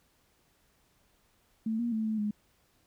sine tone with pitch steps, 221.7 / 236.9 / 219.7 / 218.2 / 209.1 Hz, A3 / A#3 / A3 / A3 / G#3, +13 / +28 / -2 / -14 / +12 cents, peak -28 dBFS, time 1.66-2.31 s, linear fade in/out 5 ms, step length 130 ms, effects pink hiss -69 dBFS RMS until 2.86 s

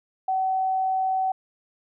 sine tone, 758 Hz, F#5, 42 cents sharp, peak -21 dBFS, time 0.28-1.32 s, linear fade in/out 5 ms, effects none

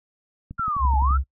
click train, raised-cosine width 5 ms, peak -23 dBFS, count 8, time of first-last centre 0.51-1.108 s, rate 11.7 Hz
sine linear two-way sweep, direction down then up, 1400 to 830.6 to 1400 Hz, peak -22 dBFS, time 0.58-1.18 s, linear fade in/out 20 ms, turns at 0.98 s
sine tone, 67.2 Hz, C2, 47 cents sharp, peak -18 dBFS, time 0.79-1.24 s, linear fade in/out 50 ms
effects noise-tail reverb RT60 0.1 s tail -22 dB re dry

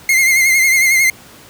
45% pulse tone with vibrato, 2112 Hz, C7, 16 cents sharp, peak -9 dBFS, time 0.09-1.1 s, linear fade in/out 2 ms, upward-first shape triangle, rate 11 Hz, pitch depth 59 cents each way, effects pink hiss -40 dBFS RMS until 1.49 s + high-pass 80 Hz 12 dB/octave

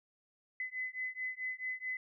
sine beating tone pair, 2020 / 2024.6 Hz, B6 / B6, +39 / +42 cents, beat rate 4.6 Hz, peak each -40 / -40 dBFS, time 0.6-1.97 s, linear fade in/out 2 ms, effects none

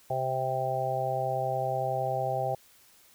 harmonic tone, 130.81 Hz, C3, in tune, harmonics 1 / 3 / 4 / 5 / 6, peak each -35 / -39 / -34 / -32 / -31 dBFS, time 0.1-2.55 s, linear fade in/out 5 ms, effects white hiss -59 dBFS RMS until 3.14 s

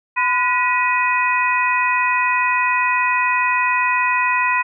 sine tone cluster, 1005 / 1454 / 1932 / 2500 Hz, B5 / F#6 / B6 / D#7, +30 / -31 / -39 / +8 cents, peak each -18 / -26 / -21 / -20 dBFS, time 0.16-4.63 s, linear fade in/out 20 ms, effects none

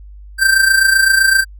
square tone with amplitude modulation, 1568 Hz, G6, in tune, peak -7 dBFS, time 0.38-1.45 s, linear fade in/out 50 ms, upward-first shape sine, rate 27.8 Hz, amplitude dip 60%, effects added 50 Hz sine -33 dBFS peak until 1.59 s

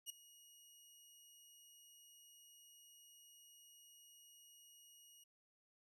15% pulse tone with ADSR envelope, 2888 Hz, F#7, 43 cents flat, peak -35 dBFS, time 0.06-5.24 s, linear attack 39 ms, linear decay 5 ms, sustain -20 dB, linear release 7 ms, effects none

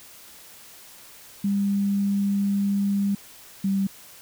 sine tone pair in turn, 200 / 195.32 Hz, G3 / G3, +35 / -6 cents, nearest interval unison, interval 41 cents, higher first, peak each -20 dBFS, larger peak neither, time 1.44-3.15 / 3.64-3.87 s, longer first, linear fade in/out 5 ms, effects white hiss -47 dBFS RMS until 4.21 s

